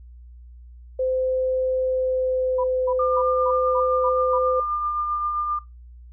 sine tone with pitch glide, 516 to 511.3 Hz, C5 to C5, -24 to -40 cents, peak -20 dBFS, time 0.99-4.6 s, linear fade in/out 5 ms, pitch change -16 cents, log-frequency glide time 1.8-2.91 s
sine tone bursts, 987.8 Hz, B5, in tune, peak -26 dBFS, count 7, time 2.58-4.387 s, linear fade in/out 10 ms, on 61 ms, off 230 ms
sine tone with tremolo, 1201 Hz, D6, 38 cents sharp, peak -21 dBFS, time 2.99-5.59 s, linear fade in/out 5 ms, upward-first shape triangle, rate 7.6 Hz, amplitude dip 40%
effects noise-tail reverb RT60 0.2 s tail -17 dB re dry + added 60 Hz sine -41 dBFS peak until 6.12 s

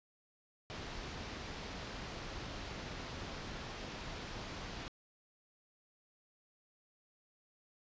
pink low-pass noise, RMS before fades -45 dBFS, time 0.7-4.88 s, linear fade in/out 0 ms, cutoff 5600 Hz, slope 24 dB/octave, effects resampled to 16000 Hz

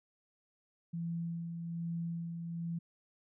sine tone with tremolo, 168.3 Hz, E3, 36 cents sharp, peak -34 dBFS, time 0.93-2.79 s, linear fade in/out 10 ms, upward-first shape sine, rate 1.2 Hz, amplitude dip 40%, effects none

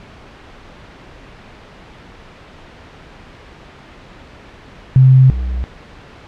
sine / triangle tone pair in turn, 130.81 / 62.43 Hz, C3 / B1, 0 / +19 cents, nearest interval octave + minor second, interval 1281 cents, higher first, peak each -4 / -15 dBFS, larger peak first, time 4.96-5.3 / 5.3-5.64 s, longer neither, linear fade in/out 0 ms, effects pink hiss -39 dBFS RMS until 6.27 s + low-pass 3000 Hz 12 dB/octave

